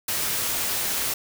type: noise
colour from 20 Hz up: white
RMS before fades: -26 dBFS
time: 0.08-1.14 s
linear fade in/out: 5 ms
effects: none